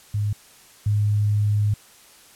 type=tone pair in turn; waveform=sine; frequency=103.83 / 104.23 Hz; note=G#2 / G#2; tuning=0 / +7 cents; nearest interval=unison; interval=7 cents; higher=second; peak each=-20 / -17 dBFS; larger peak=second; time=0.14-0.33 / 0.86-1.74 s; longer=second; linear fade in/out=5 ms; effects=white hiss -50 dBFS RMS until 2.35 s + low-pass 12000 Hz 12 dB/octave